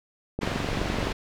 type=click train; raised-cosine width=2 ms; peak=-15 dBFS; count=17; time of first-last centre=0.39-1.071 s; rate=23.5 Hz
type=low-pass noise; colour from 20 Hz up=pink; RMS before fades=-30 dBFS; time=0.41-1.13 s; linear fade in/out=10 ms; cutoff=3800 Hz; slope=12 dB/octave
effects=none